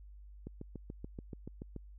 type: click train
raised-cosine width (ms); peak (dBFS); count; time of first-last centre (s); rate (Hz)
3; -30; 10; 0.47-1.763; 6.96
effects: added 50 Hz sine -50 dBFS peak until 1.98 s